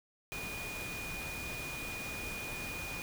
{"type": "tone in noise", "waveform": "sine", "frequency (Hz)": 2452, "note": "D#7", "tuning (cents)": -26, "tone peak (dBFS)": -41, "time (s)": [0.32, 3.02], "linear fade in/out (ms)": 0, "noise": "pink", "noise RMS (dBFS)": -43, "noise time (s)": [0.32, 3.02], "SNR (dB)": -1, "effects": []}